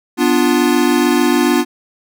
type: chord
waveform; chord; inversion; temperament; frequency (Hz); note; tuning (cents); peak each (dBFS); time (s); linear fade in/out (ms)
square; B diminished; none; equal; 246.9 / 293.7 / 349.2; B3 / D4 / F4; 0 / 0 / 0; -16; 0.17-1.65; 50
effects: none